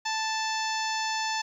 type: harmonic tone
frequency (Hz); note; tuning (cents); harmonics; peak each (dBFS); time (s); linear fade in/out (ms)
880; A5; 0; 1 / 2 / 3 / 4 / 5 / 6 / 7 / 8; -30 / -34 / -37 / -39 / -38 / -37 / -40 / -43; 0.05-1.42; 10
effects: 10-bit